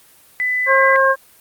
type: tone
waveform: sine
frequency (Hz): 2000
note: B6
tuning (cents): +21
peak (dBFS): -16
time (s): 0.4-0.96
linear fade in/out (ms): 0
type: harmonic tone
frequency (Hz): 536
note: C5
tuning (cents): +42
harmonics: 1 / 2 / 3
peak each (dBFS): -15 / -15 / -15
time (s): 0.66-1.16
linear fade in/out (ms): 50
effects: white hiss -49 dBFS RMS until 1.4 s + Opus 32 kbps